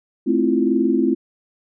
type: chord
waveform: sine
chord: F major seventh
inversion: first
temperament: just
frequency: 218.3 / 261.9 / 327.4 / 349.2 Hz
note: A3 / C4 / E4 / F4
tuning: -13 / +2 / -12 / 0 cents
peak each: -22 / -19 / -20 / -21 dBFS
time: 0.26-1.15 s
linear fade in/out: 20 ms
effects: none